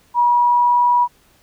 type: tone with pitch glide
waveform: sine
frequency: 963 to 970.8 Hz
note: B5 to B5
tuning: -44 to -30 cents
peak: -11 dBFS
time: 0.14-1.08 s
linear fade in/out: 50 ms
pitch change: +14 cents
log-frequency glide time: 0.24-0.86 s
effects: pink hiss -55 dBFS RMS until 1.42 s